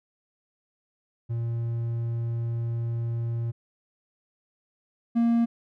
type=tone pair in turn; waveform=triangle; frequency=116.54 / 233.1 Hz; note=A#2 / A#3; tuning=0 / 0 cents; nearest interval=octave; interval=1200 cents; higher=second; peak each=-24 / -17 dBFS; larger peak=second; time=1.29-3.52 / 5.15-5.46 s; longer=first; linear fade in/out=20 ms; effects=none